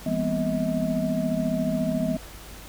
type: tone cluster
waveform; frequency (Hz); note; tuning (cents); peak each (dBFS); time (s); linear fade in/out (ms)
sine; 167.9 / 202.9 / 239.4 / 253.6 / 638; E3 / G#3 / A#3 / B3 / D#5; +32 / -40 / +46 / +46 / +43; -29; 0.06-2.17; 5
effects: added 50 Hz sine -44 dBFS peak until 2.68 s + pink hiss -44 dBFS RMS until 2.68 s